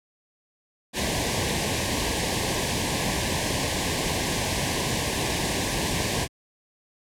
pink band-stop noise, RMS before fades -25 dBFS, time 0.93-6.28 s, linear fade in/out 50 ms, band 1100 to 1600 Hz, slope 96 dB/octave, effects high-pass 60 Hz 12 dB/octave + low-pass 10000 Hz 12 dB/octave

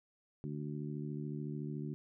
harmonic tone, 73.8 Hz, D2, 9 cents sharp, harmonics 2 / 3 / 4 / 5, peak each -40 / -44 / -46 / -48 dBFS, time 0.44-1.94 s, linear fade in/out 0 ms, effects none

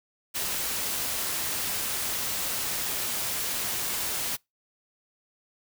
white noise, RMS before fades -30 dBFS, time 0.34-4.37 s, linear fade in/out 20 ms, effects noise-tail reverb RT60 0.2 s tail -26 dB re dry

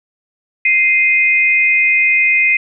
sine tone pair together, 2093 / 2495 Hz, C7 / D#7, 0 / +4 cents, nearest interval minor third, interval 304 cents, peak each -12 dBFS, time 0.65-2.57 s, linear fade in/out 5 ms, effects none

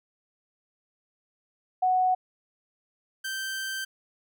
sine / sawtooth tone pair in turn, 740 / 1559.4 Hz, F#5 / G6, 0 / -10 cents, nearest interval octave + minor second, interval 1290 cents, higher second, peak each -20 / -27 dBFS, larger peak first, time 1.82-2.15 / 3.24-3.85 s, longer second, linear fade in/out 10 ms, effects none

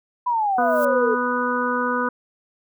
sine exponential sweep, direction down, 1003 to 429.8 Hz, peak -18 dBFS, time 0.26-1.15 s, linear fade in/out 10 ms
violet noise with exponential growth, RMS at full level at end -33 dBFS, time 0.51-0.85 s, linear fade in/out 2 ms, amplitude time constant 73 ms
harmonic tone, 246.9 Hz, B3, in tune, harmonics 1 / 2 / 4 / 5 / 6, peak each -26 / -26 / -26 / -26 / -26 dBFS, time 0.58-2.09 s, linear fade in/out 5 ms
effects none

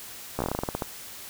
slowing click train, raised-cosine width 1 ms, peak -13 dBFS, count 13, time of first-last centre 0.39-0.822 s, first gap 14 ms, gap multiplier 1.16, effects white hiss -42 dBFS RMS until 1.29 s

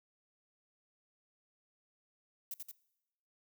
violet noise with echo, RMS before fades -41 dBFS, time 2.51-2.54 s, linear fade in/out 2 ms, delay 87 ms, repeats 2, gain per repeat -3 dB, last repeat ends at 2.714 s, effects noise-tail reverb RT60 0.9 s tail -21 dB re dry

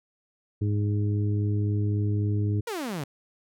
harmonic tone, 103.7 Hz, G#2, 2 cents flat, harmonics 1 / 2 / 3 / 4, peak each -23 / -35 / -33 / -38 dBFS, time 0.61-2.61 s, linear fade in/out 10 ms
sawtooth exponential sweep, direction down, 493.9 to 130.81 Hz, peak -26 dBFS, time 2.67-3.04 s, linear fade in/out 5 ms
effects none

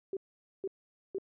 sine tone bursts, 386.7 Hz, G4, 24 cents flat, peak -32 dBFS, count 3, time 0.13-1.184 s, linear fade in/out 2 ms, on 38 ms, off 470 ms, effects none

